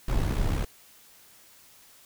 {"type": "noise with amplitude modulation", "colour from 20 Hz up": "brown", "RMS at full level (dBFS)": -22, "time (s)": [0.08, 0.65], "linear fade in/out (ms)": 5, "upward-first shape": "sine", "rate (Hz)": 66.4, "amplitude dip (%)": 65, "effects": ["white hiss -55 dBFS RMS until 2.05 s"]}